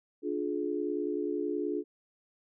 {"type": "chord", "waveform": "sine", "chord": "D diminished", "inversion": "none", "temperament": "just", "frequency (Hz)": [293.7, 352.4, 422.9], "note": ["D4", "F4", "Ab4"], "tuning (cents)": [0, 16, 31], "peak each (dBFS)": -34, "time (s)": [0.22, 1.84], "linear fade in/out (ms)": 50, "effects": []}